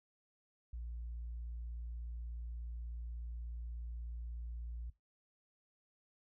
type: tone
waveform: sine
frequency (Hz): 58.27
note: A#1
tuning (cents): 0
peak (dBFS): -40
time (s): 0.73-4.9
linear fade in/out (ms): 5
effects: noise-tail reverb RT60 0.2 s tail -20 dB re dry + tanh soft clip ceiling -38 dBFS